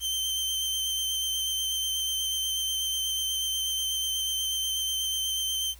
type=tone with vibrato; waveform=sawtooth; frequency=3113 Hz; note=G7; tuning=13 cents flat; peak=-24 dBFS; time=0-5.75 s; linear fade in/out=50 ms; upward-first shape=triangle; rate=8.2 Hz; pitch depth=17 cents each way; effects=added 60 Hz sine -48 dBFS peak until 5.79 s + white hiss -55 dBFS RMS until 5.79 s